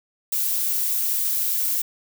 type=noise; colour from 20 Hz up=violet; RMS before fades=-23 dBFS; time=0.32-1.82 s; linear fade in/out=5 ms; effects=none